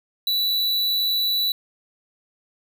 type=tone; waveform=square; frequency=3951 Hz; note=B7; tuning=in tune; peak=-20 dBFS; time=0.27-1.52 s; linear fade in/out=2 ms; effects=none